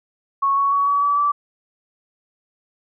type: tone with pitch steps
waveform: sine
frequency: 1104 / 1114.9 / 1125.9 / 1137 / 1148.2 / 1159.6 Hz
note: C#6 / C#6 / C#6 / C#6 / D6 / D6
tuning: -7 / +10 / +27 / +44 / -39 / -22 cents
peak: -15 dBFS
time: 0.42-1.32 s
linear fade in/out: 10 ms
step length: 150 ms
effects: none